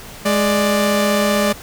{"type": "tone pair together", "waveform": "sawtooth", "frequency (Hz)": [208.8, 590.6], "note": ["G#3", "D5"], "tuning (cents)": [10, 10], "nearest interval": "octave + tritone", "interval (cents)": 1800, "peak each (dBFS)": -13, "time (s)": [0.25, 1.53], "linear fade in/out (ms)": 10, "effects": ["pink hiss -36 dBFS RMS until 1.62 s"]}